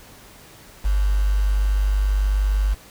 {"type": "tone with quantisation", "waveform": "sine", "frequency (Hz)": 49.84, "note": "G1", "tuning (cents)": 29, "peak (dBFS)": -16, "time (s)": [0.84, 2.75], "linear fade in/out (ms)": 20, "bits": 6, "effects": ["pink hiss -46 dBFS RMS until 2.9 s"]}